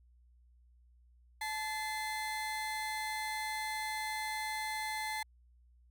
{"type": "tone pair together", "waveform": "35% pulse", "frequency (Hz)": [867, 2062], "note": ["A5", "C7"], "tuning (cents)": [-26, -26], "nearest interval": "octave + minor third", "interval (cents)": 1500, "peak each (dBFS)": [-36, -38], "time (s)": [1.41, 5.23], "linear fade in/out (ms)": 5, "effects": ["added 60 Hz sine -61 dBFS peak until 5.9 s"]}